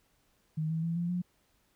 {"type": "tone with pitch steps", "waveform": "sine", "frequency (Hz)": [156.5, 161.65, 166.96, 172.45, 178.12], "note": ["D#3", "E3", "E3", "F3", "F3"], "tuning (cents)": [10, -34, 22, -22, 34], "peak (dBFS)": -29, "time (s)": [0.57, 1.22], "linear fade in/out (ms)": 10, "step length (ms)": 130, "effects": ["pink hiss -71 dBFS RMS until 1.75 s"]}